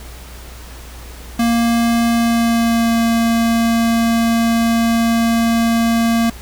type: tone with pitch glide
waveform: square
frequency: 233.1 to 230.2 Hz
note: A#3 to A#3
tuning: 0 to -22 cents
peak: -13 dBFS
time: 1.39-6.3 s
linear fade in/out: 5 ms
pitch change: -22 cents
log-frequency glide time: 2.13-2.98 s
effects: added 60 Hz sine -33 dBFS peak until 6.41 s + pink hiss -38 dBFS RMS until 6.41 s